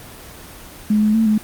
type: tone with pitch steps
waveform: sine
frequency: 211.9 / 213.3 / 223.3 / 214.2 Hz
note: G#3 / G#3 / A3 / A3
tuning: +35 / +46 / +26 / -46 cents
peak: -12 dBFS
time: 0.9-1.38 s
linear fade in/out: 5 ms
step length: 120 ms
effects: pink hiss -38 dBFS RMS until 1.43 s + Opus 24 kbps